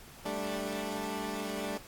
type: chord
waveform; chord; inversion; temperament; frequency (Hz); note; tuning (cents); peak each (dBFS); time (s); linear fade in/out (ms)
15% pulse; G suspended second; none; equal; 196 / 220 / 293.7; G3 / A3 / D4; 0 / 0 / 0; -32; 0.25-1.78; 10
effects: pink hiss -52 dBFS RMS until 1.87 s + AAC 64 kbps